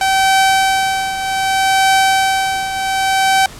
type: tone with tremolo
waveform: sawtooth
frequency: 770 Hz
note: G5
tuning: 31 cents flat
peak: -5 dBFS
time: 0.01-3.46 s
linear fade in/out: 2 ms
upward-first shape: triangle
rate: 0.65 Hz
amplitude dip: 70%
effects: pink hiss -35 dBFS RMS until 3.59 s + low-pass 11000 Hz 12 dB/octave